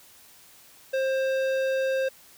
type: tone with tanh clipping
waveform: sine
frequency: 530 Hz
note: C5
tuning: 22 cents sharp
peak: -25 dBFS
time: 0.93-2.09 s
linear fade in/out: 10 ms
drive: 15 dB
effects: white hiss -53 dBFS RMS until 2.37 s